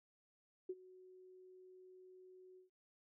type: tone with ADSR envelope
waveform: sine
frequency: 370 Hz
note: F#4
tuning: in tune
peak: -38 dBFS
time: 0.69-2.7 s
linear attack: 7 ms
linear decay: 44 ms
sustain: -20 dB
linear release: 130 ms
effects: none